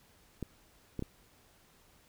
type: clicks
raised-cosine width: 3 ms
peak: -23 dBFS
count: 3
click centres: 0.427 / 0.993 / 1.024 s
effects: pink hiss -64 dBFS RMS until 2.08 s